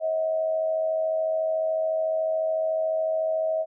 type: tone with amplitude modulation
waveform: sine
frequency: 639 Hz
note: D#5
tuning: 46 cents sharp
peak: -20 dBFS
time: 0-3.66 s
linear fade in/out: 50 ms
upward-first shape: sine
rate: 93.9 Hz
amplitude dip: 50%
effects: none